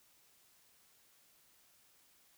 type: silence
effects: white hiss -68 dBFS RMS until 2.37 s